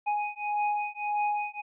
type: beating tone pair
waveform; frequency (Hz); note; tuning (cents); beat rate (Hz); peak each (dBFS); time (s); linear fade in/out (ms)
square; 830.6 / 832.3; G#5 / G#5; 0 / +4; 1.7; -31; 0.06-1.62; 20
effects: resampled to 8000 Hz